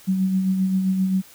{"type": "tone with tremolo", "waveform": "sine", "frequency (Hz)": 189, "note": "F#3", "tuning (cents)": 37, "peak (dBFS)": -16, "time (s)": [0.07, 1.22], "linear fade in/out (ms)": 20, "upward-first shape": "sine", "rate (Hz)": 7.6, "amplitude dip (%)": 40, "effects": ["white hiss -48 dBFS RMS until 1.34 s"]}